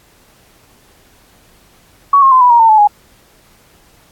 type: tone with pitch steps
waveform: sine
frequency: 1123 / 1075.4 / 1029.8 / 986.1 / 944.3 / 904.3 / 866 / 829.2 Hz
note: C#6 / C6 / C6 / B5 / A#5 / A5 / A5 / G#5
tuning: +22 / +47 / -28 / -3 / +22 / +47 / -28 / -3 cents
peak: -4 dBFS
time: 2.13-2.874 s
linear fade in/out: 5 ms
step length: 93 ms
effects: pink hiss -49 dBFS RMS until 4.11 s + AAC 64 kbps